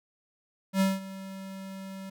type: tone with ADSR envelope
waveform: square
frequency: 192.5 Hz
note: G3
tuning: 31 cents flat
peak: -21 dBFS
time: 0.73-2.1 s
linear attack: 76 ms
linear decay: 190 ms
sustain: -18 dB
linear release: 8 ms
effects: none